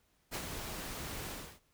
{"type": "noise with ADSR envelope", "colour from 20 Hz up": "pink", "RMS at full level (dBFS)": -37, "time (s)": [0.31, 1.6], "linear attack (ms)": 37, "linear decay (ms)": 64, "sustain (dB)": -5, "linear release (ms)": 300, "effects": ["pink hiss -73 dBFS RMS until 1.73 s"]}